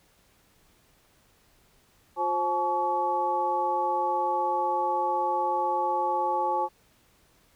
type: tone cluster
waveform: sine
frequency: 355.7 / 530 / 858 / 1129 Hz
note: F4 / C5 / A5 / C#6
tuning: +32 / +22 / -44 / +31 cents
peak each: -34 / -32 / -25 / -33 dBFS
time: 2.16-6.69 s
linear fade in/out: 50 ms
effects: pink hiss -63 dBFS RMS until 7.55 s